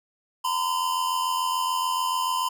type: tone pair together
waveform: square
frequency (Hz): 932.3 / 1019.2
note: A#5 / C6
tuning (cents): 0 / -46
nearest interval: major second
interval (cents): 154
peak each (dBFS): -31 / -25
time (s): 0.44-2.49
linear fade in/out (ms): 10
effects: none